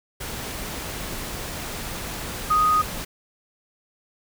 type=tone in noise; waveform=sine; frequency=1244.5 Hz; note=D#6; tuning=in tune; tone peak=-16 dBFS; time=2.5-2.82 s; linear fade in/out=10 ms; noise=pink; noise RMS=-32 dBFS; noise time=0.2-3.05 s; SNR=+13 dB; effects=none